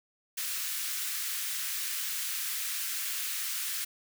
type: high-pass noise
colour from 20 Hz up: white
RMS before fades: -34 dBFS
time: 0.37-3.85 s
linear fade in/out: 10 ms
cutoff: 1400 Hz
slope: 24 dB/octave
effects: none